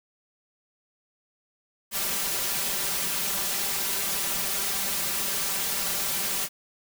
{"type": "noise with comb filter", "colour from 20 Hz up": "white", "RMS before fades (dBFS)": -28, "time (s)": [1.91, 6.49], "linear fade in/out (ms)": 50, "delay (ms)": 5.1, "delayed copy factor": 0.85, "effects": []}